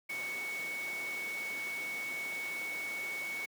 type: tone in noise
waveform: sine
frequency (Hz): 2223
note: C#7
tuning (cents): +4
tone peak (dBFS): -36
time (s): 0.09-3.46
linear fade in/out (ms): 10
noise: pink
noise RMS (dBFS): -45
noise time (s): 0.09-3.46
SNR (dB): +6
effects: high-pass 300 Hz 12 dB/octave